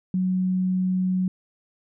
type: tone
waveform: sine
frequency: 185 Hz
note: F#3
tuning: in tune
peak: -20 dBFS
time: 0.14-1.28 s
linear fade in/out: 2 ms
effects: none